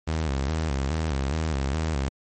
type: tone with vibrato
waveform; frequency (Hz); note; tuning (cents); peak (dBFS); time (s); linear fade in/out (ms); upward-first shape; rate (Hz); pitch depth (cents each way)
sawtooth; 73.42; D2; 0; -20; 0.07-2.09; 10; square; 2.4; 140
effects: MP3 32 kbps